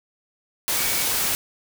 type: tone in noise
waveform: sine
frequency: 2260 Hz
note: C#7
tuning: 33 cents sharp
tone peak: -33 dBFS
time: 0.77-1.04 s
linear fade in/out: 0 ms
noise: white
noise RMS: -23 dBFS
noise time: 0.68-1.35 s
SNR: -13 dB
effects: none